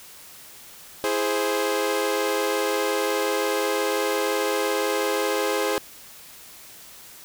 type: chord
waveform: sawtooth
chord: E augmented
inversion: none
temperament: equal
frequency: 329.6 / 415.3 / 523.3 Hz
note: E4 / G#4 / B#4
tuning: 0 / 0 / 0 cents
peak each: -26 / -21 / -22 dBFS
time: 1.04-5.78 s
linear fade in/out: 0 ms
effects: white hiss -45 dBFS RMS until 7.24 s